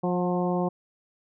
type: harmonic tone with a mistuned harmonic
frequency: 178.1 Hz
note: F3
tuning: 34 cents sharp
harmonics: 1 / 2 / 3 / 4 / 5 / 6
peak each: -26 / -29 / -31 / -32 / -35 / -38 dBFS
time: 0.03-0.69 s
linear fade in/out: 10 ms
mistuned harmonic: 4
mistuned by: +25 cents
effects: none